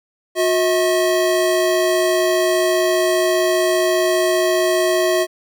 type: tone pair together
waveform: square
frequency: 362 / 640.6 Hz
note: F#4 / E5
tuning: -38 / -50 cents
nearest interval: minor seventh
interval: 988 cents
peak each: -18 dBFS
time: 0.35-5.27 s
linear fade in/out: 50 ms
effects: none